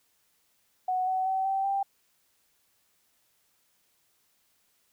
sine tone with pitch steps, 740 / 751.6 / 763.4 / 775.4 / 787.6 Hz, F#5 / F#5 / G5 / G5 / G5, 0 / +27 / -46 / -19 / +8 cents, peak -25 dBFS, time 0.88-1.83 s, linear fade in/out 5 ms, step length 190 ms, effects white hiss -70 dBFS RMS until 4.92 s

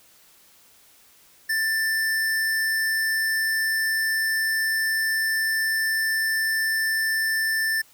square tone, 1774 Hz, A6, 14 cents sharp, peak -22 dBFS, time 1.49-7.82 s, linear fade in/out 10 ms, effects white hiss -55 dBFS RMS until 7.93 s

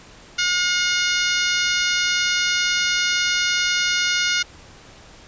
harmonic tone, 718 Hz, F5, 48 cents sharp, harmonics 2 / 3 / 4 / 5 / 6 / 7 / 8 / 9, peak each -23 / -25 / -26 / -27 / -28 / -28 / -29 / -30 dBFS, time 0.38-4.43 s, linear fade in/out 10 ms, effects pink hiss -45 dBFS RMS until 5.27 s + resampled to 16000 Hz

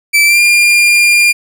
40% pulse tone with pitch glide, 2322 to 2404 Hz, D7 to D7, -20 to +40 cents, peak -5 dBFS, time 0.13-1.33 s, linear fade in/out 20 ms, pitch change +60 cents, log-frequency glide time 0.25-0.4 s, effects none

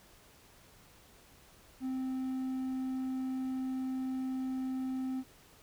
triangle tone, 260.5 Hz, C4, 7 cents flat, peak -31 dBFS, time 1.8-5.24 s, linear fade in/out 50 ms, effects pink hiss -60 dBFS RMS until 5.62 s

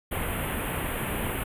pink band-stop noise, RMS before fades -30 dBFS, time 0.11-1.44 s, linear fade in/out 10 ms, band 3100 to 9400 Hz, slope 48 dB/octave, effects resampled to 32000 Hz

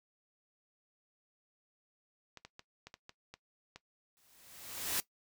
clicks, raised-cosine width 0.2 ms, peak -31 dBFS, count 8, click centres 2.373 / 2.45 / 2.594 / 2.87 / 2.941 / 3.094 / 3.34 / 3.76 s
white noise with exponential growth, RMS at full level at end -32 dBFS, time 4.17-5 s, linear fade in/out 0 ms, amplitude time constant 180 ms
effects noise-tail reverb RT60 0.1 s tail -17 dB re dry

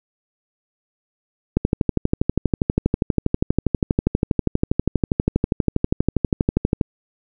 click train, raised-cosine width 3 ms, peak -3 dBFS, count 66, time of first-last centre 1.57-6.812 s, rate 12.4 Hz, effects none

